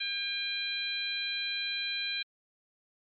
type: harmonic tone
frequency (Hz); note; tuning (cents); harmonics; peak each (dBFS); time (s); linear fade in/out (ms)
802; G5; +39; 2 / 3 / 4 / 5; -40 / -36 / -39 / -34; 0-2.23; 10
effects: MP3 32 kbps